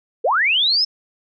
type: linear sweep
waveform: sine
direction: up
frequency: 393.5 to 5330 Hz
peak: -14 dBFS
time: 0.24-0.85 s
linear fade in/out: 10 ms
effects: none